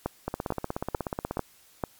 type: two click trains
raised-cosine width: 1 ms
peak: -13 / -15 dBFS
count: 5 / 19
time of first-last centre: 0.06-1.838 / 0.28-1.371 s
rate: 2.25 / 16.5 Hz
effects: white hiss -58 dBFS RMS until 1.99 s + MP3 96 kbps